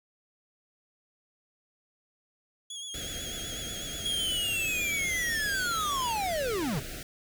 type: tone with vibrato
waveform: 25% pulse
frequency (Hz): 3322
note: G#7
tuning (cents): 0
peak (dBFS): -33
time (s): 2.7-6.13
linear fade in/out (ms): 5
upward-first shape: sine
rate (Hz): 8.1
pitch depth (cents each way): 47
type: band-stop noise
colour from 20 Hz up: pink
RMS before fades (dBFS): -40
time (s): 2.94-7.03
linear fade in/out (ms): 2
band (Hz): 740 to 1300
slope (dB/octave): 96
type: linear sweep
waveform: square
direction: down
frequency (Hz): 3313 to 116.54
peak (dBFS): -29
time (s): 4.05-6.8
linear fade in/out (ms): 10
effects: none